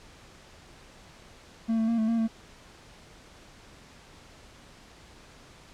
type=tone with pitch steps; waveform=triangle; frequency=226 / 223 / 231.1 / 220 / 229.9 / 224.4 Hz; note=A3 / A3 / A#3 / A3 / A#3 / A3; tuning=+47 / +23 / -15 / 0 / -24 / +34 cents; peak=-21 dBFS; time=1.68-2.28 s; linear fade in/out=20 ms; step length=100 ms; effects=pink hiss -52 dBFS RMS until 5.73 s + low-pass 7000 Hz 12 dB/octave